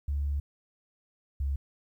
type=tone pair in turn; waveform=sine; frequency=71.4 / 69.21 Hz; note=D2 / C#2; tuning=-48 / -2 cents; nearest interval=minor second; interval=54 cents; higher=first; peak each=-26 dBFS; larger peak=neither; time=0.08-0.4 / 1.4-1.56 s; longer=first; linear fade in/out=5 ms; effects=tanh soft clip ceiling -22 dBFS + 11-bit